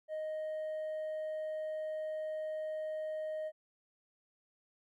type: tone with hard clipping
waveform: triangle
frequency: 622.3 Hz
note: D#5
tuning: in tune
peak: -35 dBFS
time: 0.08-3.52 s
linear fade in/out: 50 ms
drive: 1 dB
effects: none